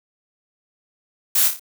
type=noise with echo; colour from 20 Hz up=blue; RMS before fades=-17 dBFS; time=1.35-1.48 s; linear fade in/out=5 ms; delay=29 ms; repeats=4; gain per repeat=-6 dB; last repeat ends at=1.596 s; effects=none